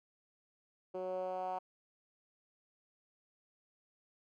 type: tone with band-pass filter sweep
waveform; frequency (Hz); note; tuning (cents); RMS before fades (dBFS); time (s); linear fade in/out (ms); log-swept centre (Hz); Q
10% pulse; 184.6; F#3; -4; -39; 0.94-1.59; 10; 450 to 810; 3.8
effects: none